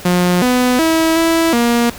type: tone with pitch steps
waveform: sawtooth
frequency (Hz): 178.4 / 249.7 / 324 / 329.1 / 236.7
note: F3 / B3 / E4 / E4 / A#3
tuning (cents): +37 / +19 / -30 / -3 / +27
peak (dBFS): -7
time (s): 0.05-1.9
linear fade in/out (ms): 5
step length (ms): 370
effects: pink hiss -33 dBFS RMS until 1.98 s